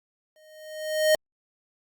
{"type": "tone with exponential growth", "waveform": "square", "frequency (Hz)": 620, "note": "D#5", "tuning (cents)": -6, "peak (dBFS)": -16, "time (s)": [0.36, 1.15], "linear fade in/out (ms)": 1, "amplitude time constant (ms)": 170, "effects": ["Opus 48 kbps"]}